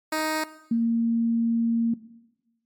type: tone pair in turn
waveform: 10% pulse / sine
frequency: 312.3 / 230.8 Hz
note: D#4 / A#3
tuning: +7 / -17 cents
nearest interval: perfect fourth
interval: 524 cents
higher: first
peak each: -16 / -19 dBFS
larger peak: first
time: 0.12-0.44 / 0.71-1.94 s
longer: second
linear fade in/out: 5 ms
effects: noise-tail reverb RT60 1.0 s tail -17 dB re dry + MP3 96 kbps